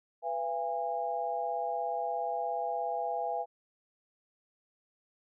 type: tone cluster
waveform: sine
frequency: 495.7 / 679 / 816 Hz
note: B4 / F5 / G#5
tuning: +6 / -49 / -31 cents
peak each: -38 / -34 / -34 dBFS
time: 0.22-3.46 s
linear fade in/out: 50 ms
effects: none